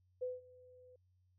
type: tone with ADSR envelope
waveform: sine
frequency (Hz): 503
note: B4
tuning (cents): +32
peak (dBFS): -35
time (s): 0.21-0.96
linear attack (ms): 17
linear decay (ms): 180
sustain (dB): -23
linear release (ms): 4
effects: added 91 Hz sine -70 dBFS peak until 1.38 s